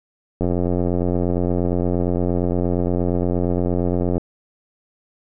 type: click train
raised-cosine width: 2 ms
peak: -8 dBFS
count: 335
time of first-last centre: 0.41-4.18 s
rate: 88.6 Hz
effects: none